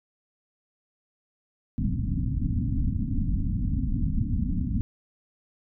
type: low-pass noise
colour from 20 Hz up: pink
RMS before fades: -26 dBFS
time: 1.78-4.81 s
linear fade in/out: 0 ms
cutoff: 280 Hz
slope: 96 dB/octave
effects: none